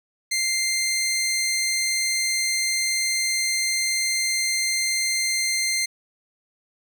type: tone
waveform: 15% pulse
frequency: 2093 Hz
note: C7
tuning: in tune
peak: -15 dBFS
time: 0.31-5.86 s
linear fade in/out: 10 ms
effects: none